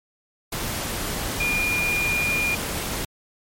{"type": "tone in noise", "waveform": "sine", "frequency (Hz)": 2421, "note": "D#7", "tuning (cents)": -48, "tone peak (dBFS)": -21, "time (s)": [1.4, 2.55], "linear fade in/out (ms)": 5, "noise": "pink", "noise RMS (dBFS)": -28, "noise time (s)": [0.52, 3.05], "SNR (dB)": 4, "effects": ["MP3 64 kbps"]}